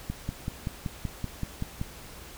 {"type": "click train", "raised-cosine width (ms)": 5, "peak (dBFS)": -18, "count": 10, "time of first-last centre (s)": [0.1, 1.814], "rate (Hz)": 5.25, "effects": ["added 60 Hz sine -53 dBFS peak until 2.37 s", "pink hiss -46 dBFS RMS until 2.37 s"]}